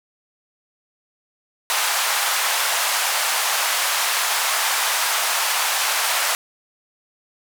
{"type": "band-pass noise", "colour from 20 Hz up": "pink", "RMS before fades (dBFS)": -21, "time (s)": [1.7, 6.35], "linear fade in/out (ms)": 0, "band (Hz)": [760, 15000], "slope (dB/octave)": 24, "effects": []}